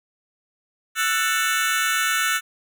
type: chord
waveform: sawtooth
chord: F# minor seventh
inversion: third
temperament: just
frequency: 1332 / 1480 / 1776 / 2220 Hz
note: E6 / F#6 / A6 / C#7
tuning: +18 / 0 / +16 / +2 cents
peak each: -21 / -20 / -22 / -24 dBFS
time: 0.95-2.41 s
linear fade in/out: 50 ms
effects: none